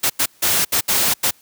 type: noise bursts at uneven times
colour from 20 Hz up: white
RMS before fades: -17 dBFS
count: 6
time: 0.03-0.1 / 0.19-0.26 / 0.42-0.65 / 0.72-0.81 / 0.88-1.14 / 1.23-1.31 s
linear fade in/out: 10 ms
effects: white hiss -53 dBFS RMS until 1.41 s + high-pass 60 Hz 12 dB/octave